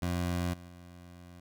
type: tone with level steps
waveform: 20% pulse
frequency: 88 Hz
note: F2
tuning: 14 cents sharp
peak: -25 / -42 / -44 dBFS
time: 0.02-1.4 s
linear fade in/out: 5 ms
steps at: 0.53 / 0.68 s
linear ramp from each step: 10 ms
effects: none